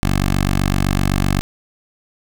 10% pulse tone with notch filter, 47.83 Hz, G1, 42 cents flat, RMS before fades -17 dBFS, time 0.03-1.41 s, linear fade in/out 0 ms, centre 480 Hz, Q 1.2, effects none

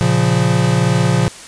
square chord, Bb minor, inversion none, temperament equal, 116.54 / 138.59 / 174.61 Hz, Bb2 / Db3 / F3, 0 / 0 / 0 cents, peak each -17 dBFS, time 0.01-1.28 s, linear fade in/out 0 ms, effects white hiss -35 dBFS RMS until 1.47 s + resampled to 22050 Hz

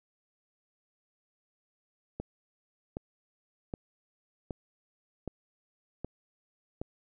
click train, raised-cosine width 2 ms, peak -22 dBFS, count 7, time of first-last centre 2.2-6.815 s, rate 1.3 Hz, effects none

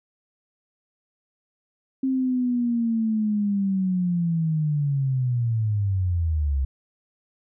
sine linear sweep, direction down, 266.5 to 65.2 Hz, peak -20 dBFS, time 2.03-6.65 s, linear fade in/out 5 ms, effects none

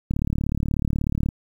click train, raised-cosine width 5 ms, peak -11 dBFS, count 44, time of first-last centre 0.11-1.288 s, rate 36.5 Hz, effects 8-bit

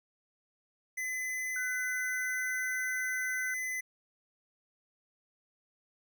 square tone, 2022 Hz, B6, 40 cents sharp, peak -34 dBFS, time 0.97-3.81 s, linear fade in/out 10 ms
sine tone with pitch glide, 1502 to 1522.1 Hz, F#6 to F#6, +26 to +49 cents, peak -35 dBFS, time 1.56-3.54 s, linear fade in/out 2 ms, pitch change +23 cents, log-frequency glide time 1.92-2.75 s
effects none

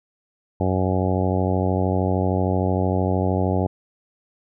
harmonic tone, 93.1 Hz, F#2, 11 cents sharp, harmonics 1 / 2 / 3 / 4 / 5 / 6 / 7 / 8 / 9, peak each -22 / -25 / -27 / -28 / -29 / -30 / -30 / -31 / -32 dBFS, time 0.6-3.67 s, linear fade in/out 5 ms, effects none

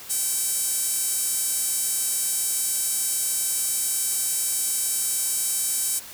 sawtooth tone with high-pass filter, 773 Hz, G5, 24 cents flat, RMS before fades -25 dBFS, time 0.09-6 s, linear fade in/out 20 ms, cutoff 8400 Hz, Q 2, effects white hiss -41 dBFS RMS until 6.13 s

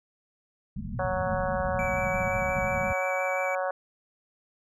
white low-pass noise, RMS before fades -34 dBFS, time 0.76-2.93 s, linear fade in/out 5 ms, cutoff 230 Hz, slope 96 dB/octave
harmonic tone, 185.3 Hz, F#3, 3 cents sharp, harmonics 3 / 4 / 5 / 6 / 7 / 8 / 9, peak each -29 / -32 / -38 / -36 / -42 / -37 / -42 dBFS, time 0.99-3.71 s, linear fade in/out 2 ms
triangle tone with vibrato, 2299 Hz, D7, 37 cents flat, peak -30 dBFS, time 1.79-3.55 s, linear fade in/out 2 ms, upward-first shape square, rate 5.7 Hz, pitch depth 9 cents each way
effects none

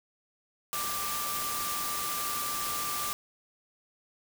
sine tone in noise, 1180 Hz, D6, 8 cents sharp, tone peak -35 dBFS, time 0.73-3.13 s, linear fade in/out 0 ms, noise white, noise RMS -34 dBFS, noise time 0.73-3.13 s, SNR -4 dB, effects none

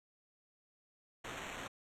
white noise with sample-and-hold, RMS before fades -45 dBFS, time 1.24-1.68 s, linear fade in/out 10 ms, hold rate 4900 Hz, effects low-pass 9000 Hz 12 dB/octave

